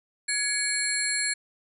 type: tone cluster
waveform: sine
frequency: 1683 / 2247 / 4254 / 7580 / 9870 Hz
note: G#6 / C#7 / C8 / A#8 / D#9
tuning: +23 / +23 / +28 / +28 / -15 cents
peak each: -31 dBFS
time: 0.28-1.34 s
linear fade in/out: 10 ms
effects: none